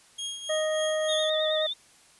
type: tone with tremolo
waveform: sawtooth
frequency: 3265 Hz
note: G#7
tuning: 30 cents flat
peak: -27 dBFS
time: 0.18-1.3 s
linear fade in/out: 10 ms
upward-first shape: triangle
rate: 3.4 Hz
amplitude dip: 65%
type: harmonic tone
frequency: 622.3 Hz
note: D#5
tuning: in tune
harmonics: 1 / 2 / 3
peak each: -25 / -39 / -36 dBFS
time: 0.49-1.67 s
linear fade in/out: 10 ms
type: tone with vibrato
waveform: sine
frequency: 3579 Hz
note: A7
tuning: 29 cents sharp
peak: -28 dBFS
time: 1.08-1.74 s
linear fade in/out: 20 ms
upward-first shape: sine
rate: 9.4 Hz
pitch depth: 59 cents each way
effects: white hiss -57 dBFS RMS until 2.19 s + resampled to 24000 Hz